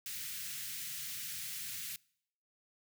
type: band-stop noise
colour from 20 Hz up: white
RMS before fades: -42 dBFS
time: 0.06-1.96 s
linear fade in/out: 2 ms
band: 180 to 1700 Hz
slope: 24 dB/octave
effects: noise-tail reverb RT60 0.7 s tail -25 dB re dry + high-pass 100 Hz 12 dB/octave